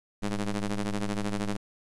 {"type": "ring-modulated tone", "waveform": "sawtooth", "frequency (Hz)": 103.83, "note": "G#2", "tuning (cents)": 0, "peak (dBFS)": -21, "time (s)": [0.22, 1.57], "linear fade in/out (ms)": 10, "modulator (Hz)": 97.4, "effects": ["resampled to 24000 Hz", "9-bit"]}